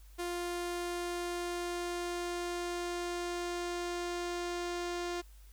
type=tone with low-pass filter sweep; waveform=sawtooth; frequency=350 Hz; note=F4; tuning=4 cents sharp; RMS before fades=-37 dBFS; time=0.18-5.22 s; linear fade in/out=20 ms; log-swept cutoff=11000 to 6800 Hz; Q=1.2; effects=added 50 Hz sine -52 dBFS peak until 5.52 s + white hiss -65 dBFS RMS until 5.52 s